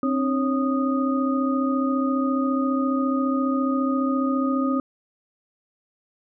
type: tone cluster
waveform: sine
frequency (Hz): 264.6 / 299.2 / 551 / 1238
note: C4 / D4 / C#5 / D#6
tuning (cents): +20 / +32 / -11 / -9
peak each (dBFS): -21 / -30 / -30 / -28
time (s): 0.03-4.8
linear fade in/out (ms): 2
effects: none